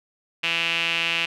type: tone with band-pass filter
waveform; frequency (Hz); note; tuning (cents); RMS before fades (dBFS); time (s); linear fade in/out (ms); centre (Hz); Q
sawtooth; 167.3; E3; +26; -24; 0.43-1.26; 10; 2700; 5.5
effects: none